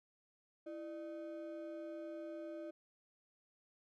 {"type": "ring-modulated tone", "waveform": "triangle", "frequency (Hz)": 466.2, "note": "A#4", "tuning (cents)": 0, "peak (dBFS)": -39, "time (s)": [0.66, 2.71], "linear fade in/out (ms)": 10, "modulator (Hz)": 135, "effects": []}